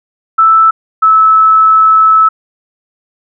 sine tone pair in turn, 1318.5 / 1303.4 Hz, E6 / E6, 0 / -20 cents, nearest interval unison, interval 20 cents, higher first, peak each -3 dBFS, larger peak neither, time 0.38-0.71 / 1.02-2.29 s, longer second, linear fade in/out 10 ms, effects none

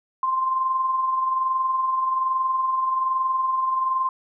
sine tone with amplitude modulation, 1046.5 Hz, C6, in tune, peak -18 dBFS, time 0.23-4.09 s, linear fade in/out 2 ms, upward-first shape sine, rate 21.2 Hz, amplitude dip 40%, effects none

